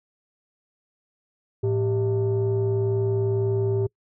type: tone pair together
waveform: sine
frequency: 110 / 392 Hz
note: A2 / G4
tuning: 0 / 0 cents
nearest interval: octave + minor seventh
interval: 2200 cents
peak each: -21 dBFS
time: 1.63-3.87 s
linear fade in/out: 10 ms
effects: noise-tail reverb RT60 0.1 s tail -26 dB re dry + tanh soft clip ceiling -17 dBFS